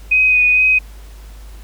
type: tone with vibrato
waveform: sine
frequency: 2500 Hz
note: D#7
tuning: 8 cents sharp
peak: -9 dBFS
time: 0.11-0.79 s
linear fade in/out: 10 ms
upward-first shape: sine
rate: 2.2 Hz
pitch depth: 16 cents each way
effects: added 51 Hz sine -33 dBFS peak until 1.63 s + pink hiss -46 dBFS RMS until 1.63 s